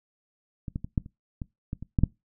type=clicks; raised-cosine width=5 ms; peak=-22 / -18 / -22 / -11 / -30 / -21 / -19 / -25 / -10 / -7 dBFS; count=10; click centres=0.682 / 0.759 / 0.845 / 0.978 / 1.061 / 1.418 / 1.731 / 1.826 / 1.988 / 2.036 s; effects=noise-tail reverb RT60 0.2 s tail -22 dB re dry